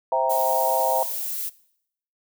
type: chord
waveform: sine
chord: C dominant seventh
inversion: none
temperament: equal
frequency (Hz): 523.3 / 659.3 / 784 / 932.3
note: C5 / E5 / G5 / Bb5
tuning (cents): 0 / 0 / 0 / 0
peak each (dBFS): -26 / -23 / -26 / -23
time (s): 0.12-1.03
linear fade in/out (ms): 2
type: noise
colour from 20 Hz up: violet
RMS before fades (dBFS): -29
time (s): 0.29-1.5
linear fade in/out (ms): 20
effects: noise-tail reverb RT60 0.7 s tail -20 dB re dry